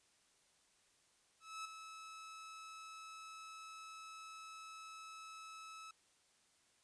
sawtooth tone with ADSR envelope, 1300 Hz, E6, 24 cents flat, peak -39 dBFS, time 1.4-5.91 s, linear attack 250 ms, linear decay 7 ms, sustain -8 dB, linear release 3 ms, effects white hiss -73 dBFS RMS until 6.83 s + resampled to 22050 Hz

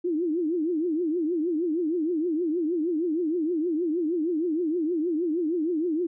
sine tone with vibrato, 329.6 Hz, E4, in tune, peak -23 dBFS, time 0.04-6.07 s, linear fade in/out 10 ms, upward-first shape triangle, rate 6.4 Hz, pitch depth 200 cents each way, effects none

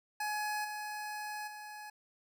25% pulse tone with level steps, 843 Hz, G#5, 26 cents sharp, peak -30 / -35 / -41 dBFS, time 0.2-1.9 s, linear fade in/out 5 ms, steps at 0.64 / 1.47 s, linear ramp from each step 10 ms, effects none

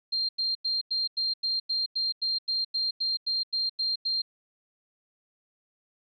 sine tone bursts, 4186 Hz, C8, in tune, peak -25 dBFS, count 16, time 0.12-4.22 s, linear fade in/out 10 ms, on 170 ms, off 92 ms, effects none

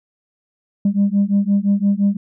sine beating tone pair, 197.9 / 203.7 Hz, G3 / G#3, +17 / -33 cents, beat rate 5.8 Hz, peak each -15 dBFS, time 0.85-2.17 s, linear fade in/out 5 ms, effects tanh soft clip ceiling -9 dBFS

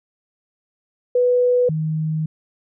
sine tone pair in turn, 493.9 / 156.83 Hz, B4 / D#3, 0 / +14 cents, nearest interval octave + minor sixth, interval 1986 cents, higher first, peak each -13 / -19 dBFS, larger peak first, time 1.15-1.69 / 1.69-2.26 s, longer second, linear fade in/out 5 ms, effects none

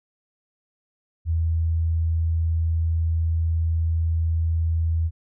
sine tone, 81.9 Hz, E2, 11 cents flat, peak -19 dBFS, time 1.25-5.11 s, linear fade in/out 50 ms, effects none

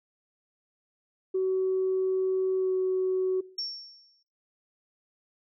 sine tone with pitch glide, 376.6 to 373.6 Hz, F#4 to F#4, +31 to +17 cents, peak -23 dBFS, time 1.34-3.41 s, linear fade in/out 10 ms, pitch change -14 cents, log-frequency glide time 2.57-2.71 s
sine tone with exponential decay, 5470 Hz, F8, 37 cents flat, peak -28 dBFS, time 3.58-4.23 s, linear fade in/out 5 ms, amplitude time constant 140 ms
effects noise-tail reverb RT60 0.6 s tail -22 dB re dry + tanh soft clip ceiling -19 dBFS

